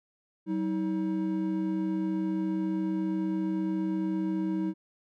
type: tone pair together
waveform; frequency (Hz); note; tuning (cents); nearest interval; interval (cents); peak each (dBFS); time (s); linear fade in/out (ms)
triangle; 189.1 / 318; F#3 / D#4; +38 / +38; major sixth; 900; -29 / -27; 0.46-4.74; 50
effects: none